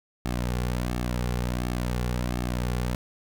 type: tone with flanger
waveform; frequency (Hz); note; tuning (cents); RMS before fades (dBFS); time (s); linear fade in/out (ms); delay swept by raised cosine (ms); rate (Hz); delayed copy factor
sawtooth; 61; B1; -21; -28; 0.25-2.95; 0; 2 to 3.2; 1.4; -0.6
effects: none